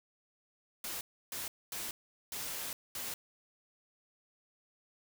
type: noise bursts at uneven times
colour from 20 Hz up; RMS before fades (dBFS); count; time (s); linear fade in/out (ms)
white; -40; 5; 0.84-1.01 / 1.32-1.48 / 1.72-1.91 / 2.32-2.73 / 2.95-3.14; 2
effects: none